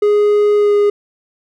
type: tone with pitch glide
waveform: triangle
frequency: 415.3 to 411 Hz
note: G#4 to G#4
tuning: 0 to -18 cents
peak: -7 dBFS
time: 0.02-0.9 s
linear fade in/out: 5 ms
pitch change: -18 cents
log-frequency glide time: 0.56-0.74 s
effects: none